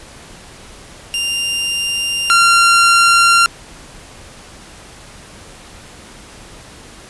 sawtooth tone pair in turn, 2794 / 1379.4 Hz, F7 / F6, 0 / -22 cents, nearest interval octave, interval 1222 cents, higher first, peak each -13 / -4 dBFS, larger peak second, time 1.14-2.3 / 2.3-3.46 s, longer neither, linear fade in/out 0 ms, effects pink hiss -38 dBFS RMS until 7.09 s + resampled to 24000 Hz

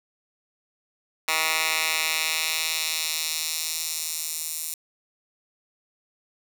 10% pulse tone with high-pass filter sweep, 159.1 Hz, D#3, 39 cents sharp, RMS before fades -27 dBFS, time 1.28-4.74 s, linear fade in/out 2 ms, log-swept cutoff 1600 to 8400 Hz, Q 1, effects 8-bit

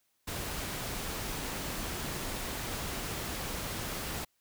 pink noise, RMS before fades -37 dBFS, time 0.27-4.25 s, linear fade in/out 10 ms, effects white hiss -75 dBFS RMS until 4.4 s

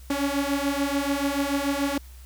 sawtooth beating tone pair, 277.2 / 284.1 Hz, C#4 / C#4, 0 / +43 cents, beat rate 6.9 Hz, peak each -23 / -22 dBFS, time 0.1-1.98 s, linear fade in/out 5 ms, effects added 63 Hz sine -42 dBFS peak until 2.25 s + white hiss -54 dBFS RMS until 2.25 s

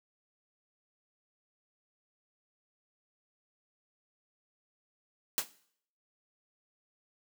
white noise with exponential decay, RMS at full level -26 dBFS, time 5.38-5.49 s, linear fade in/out 0 ms, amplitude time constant 22 ms, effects noise-tail reverb RT60 0.6 s tail -18 dB re dry + high-pass 200 Hz 12 dB/octave

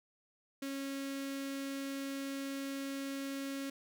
sawtooth tone with notch filter, 274.3 Hz, C#4, 18 cents flat, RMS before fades -40 dBFS, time 0.62-3.7 s, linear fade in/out 5 ms, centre 860 Hz, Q 1.1, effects none

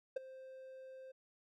triangle tone with ADSR envelope, 524 Hz, C5, 2 cents sharp, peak -30 dBFS, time 0.16-1.12 s, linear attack 8 ms, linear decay 12 ms, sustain -18 dB, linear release 11 ms, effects none

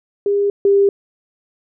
sine tone pair in turn, 403.9 / 398.6 Hz, G#4 / G4, -48 / +29 cents, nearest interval unison, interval 23 cents, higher first, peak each -13 / -9 dBFS, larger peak second, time 0.26-0.5 / 0.65-0.89 s, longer neither, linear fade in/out 2 ms, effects none

